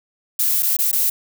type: noise with dropouts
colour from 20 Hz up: violet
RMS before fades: -18 dBFS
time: 0.39-1.1 s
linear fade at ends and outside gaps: 5 ms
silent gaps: 0.625-0.629 / 0.767-0.788 / 0.915-0.928 s
effects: none